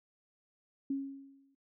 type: tone with exponential decay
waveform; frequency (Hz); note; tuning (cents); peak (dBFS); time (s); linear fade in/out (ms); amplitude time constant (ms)
sine; 274.1; C#4; -19; -29; 0.9-1.55; 5; 140
effects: noise-tail reverb RT60 0.1 s tail -20 dB re dry